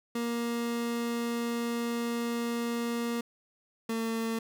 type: tone pair in turn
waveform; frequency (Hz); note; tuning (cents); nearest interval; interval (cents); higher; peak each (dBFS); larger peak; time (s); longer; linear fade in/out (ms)
30% pulse; 235.2 / 226.5; A#3 / A#3; +16 / -50; minor second; 66; first; -27; neither; 0.15-3.21 / 3.89-4.39; first; 5
effects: none